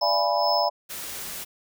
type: chord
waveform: sine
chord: D diminished seventh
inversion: none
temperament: equal with one note detuned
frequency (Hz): 587.3 / 684.1 / 830.6 / 987.8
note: D5 / F5 / Ab5 / Cb6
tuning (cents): 0 / -36 / 0 / 0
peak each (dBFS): -26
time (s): 0.01-0.7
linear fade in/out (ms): 20
type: tone with tremolo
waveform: triangle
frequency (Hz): 5210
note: E8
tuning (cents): -21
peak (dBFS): -23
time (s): 0.01-0.69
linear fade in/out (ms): 5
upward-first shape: sine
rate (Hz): 2.4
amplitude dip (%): 65
type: noise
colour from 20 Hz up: white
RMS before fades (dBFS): -35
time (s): 0.89-1.45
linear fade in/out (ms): 20
effects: none